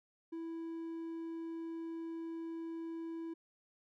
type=tone; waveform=triangle; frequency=329.6 Hz; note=E4; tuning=in tune; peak=-38 dBFS; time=0.32-3.34 s; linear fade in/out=10 ms; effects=none